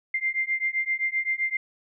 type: beating tone pair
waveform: sine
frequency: 2093 / 2100.7 Hz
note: C7 / C7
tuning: 0 / +6 cents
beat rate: 7.7 Hz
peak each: -27 dBFS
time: 0.14-1.57 s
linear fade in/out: 5 ms
effects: none